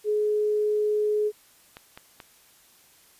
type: tone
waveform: sine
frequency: 422 Hz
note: G#4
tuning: 28 cents sharp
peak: -21 dBFS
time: 0.04-1.32 s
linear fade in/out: 50 ms
type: clicks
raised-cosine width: 0.3 ms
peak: -25 dBFS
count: 3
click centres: 1.769 / 1.975 / 2.202 s
effects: white hiss -57 dBFS RMS until 3.19 s + resampled to 32000 Hz